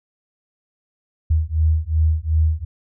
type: beating tone pair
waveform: sine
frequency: 77.78 / 80.48 Hz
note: D#2 / E2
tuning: 0 / -41 cents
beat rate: 2.7 Hz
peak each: -18 dBFS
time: 1.3-2.65 s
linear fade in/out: 10 ms
effects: none